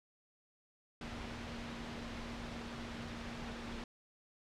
sine tone in noise, 234.7 Hz, A#3, 12 cents sharp, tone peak -47 dBFS, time 1.01-3.84 s, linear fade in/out 2 ms, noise pink, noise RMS -45 dBFS, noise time 1.01-3.84 s, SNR -5 dB, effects low-pass 4000 Hz 12 dB/octave

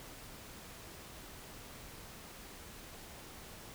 silence, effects pink hiss -51 dBFS RMS until 3.74 s

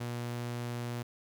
sawtooth tone, 120.1 Hz, B2, 48 cents flat, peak -31 dBFS, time 0-1.03 s, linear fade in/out 10 ms, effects none

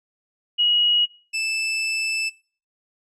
sine / sawtooth tone pair in turn, 2900 / 2636 Hz, F#7 / E7, -35 / -1 cents, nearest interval major second, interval 166 cents, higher first, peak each -16 / -19 dBFS, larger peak first, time 0.58-1.06 / 1.33-2.3 s, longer second, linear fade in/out 20 ms, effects noise-tail reverb RT60 0.4 s tail -21 dB re dry + resampled to 22050 Hz

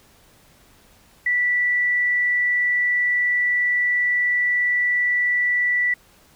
sine tone, 1963 Hz, B6, 11 cents flat, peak -17 dBFS, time 1.26-5.94 s, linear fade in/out 5 ms, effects pink hiss -54 dBFS RMS until 6.35 s

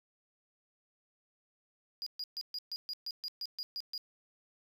triangle tone bursts, 4869 Hz, D#8, 38 cents flat, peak -35 dBFS, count 12, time 2.02-3.978 s, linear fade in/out 0 ms, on 44 ms, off 130 ms, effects none

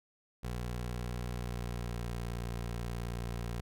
20% pulse tone with pitch glide, 60.4 to 58.65 Hz, B1 to A#1, -38 to +11 cents, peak -31 dBFS, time 0.43-3.61 s, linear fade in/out 10 ms, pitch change -51 cents, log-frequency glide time 1.37-2.14 s, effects none

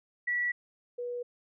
sine tone pair in turn, 1945 / 486.2 Hz, B6 / B4, -27 / -27 cents, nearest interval 2 octaves, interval 2400 cents, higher first, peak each -27 / -33 dBFS, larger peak first, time 0.27-0.52 / 0.98-1.23 s, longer neither, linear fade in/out 10 ms, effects none

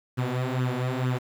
sawtooth tone with flanger, 126.9 Hz, B2, 47 cents sharp, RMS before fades -27 dBFS, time 0.17-1.19 s, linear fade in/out 20 ms, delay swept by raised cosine 0.63 to 6.33 ms, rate 2.2 Hz, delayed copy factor +0.75, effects low-pass 3000 Hz 12 dB/octave + 8-bit

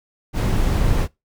brown noise, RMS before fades -18 dBFS, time 0.33-1.08 s, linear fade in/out 50 ms, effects noise-tail reverb RT60 0.2 s tail -22 dB re dry

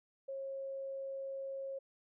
sine tone, 542 Hz, C#5, 39 cents flat, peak -39 dBFS, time 0.28-1.79 s, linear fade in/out 10 ms, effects none

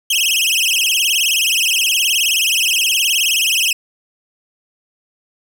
sawtooth tone with vibrato, 2881 Hz, F#7, 47 cents flat, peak -10 dBFS, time 0.1-3.73 s, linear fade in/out 5 ms, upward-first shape sine, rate 19 Hz, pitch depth 220 cents each way, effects 8-bit

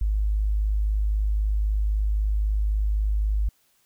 sine tone, 51.91 Hz, G#1, in tune, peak -20 dBFS, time 0.01-3.49 s, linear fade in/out 5 ms, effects white hiss -65 dBFS RMS until 3.85 s

